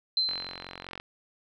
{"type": "tone with exponential decay", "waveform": "sine", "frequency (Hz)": 4091, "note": "C8", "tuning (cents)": -40, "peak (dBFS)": -21, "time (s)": [0.17, 0.86], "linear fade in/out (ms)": 2, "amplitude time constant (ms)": 150}
{"type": "click train", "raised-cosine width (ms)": 0.3, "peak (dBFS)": -22, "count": 33, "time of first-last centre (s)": [0.29, 1], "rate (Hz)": 45.1}
{"effects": []}